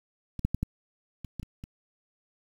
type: clicks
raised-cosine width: 5 ms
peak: -23 / -12 / -15 / -15 / -27 / -23 / -28 / -28 dBFS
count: 8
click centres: 0.393 / 0.45 / 0.546 / 0.63 / 1.247 / 1.397 / 1.43 / 1.639 s
effects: 8-bit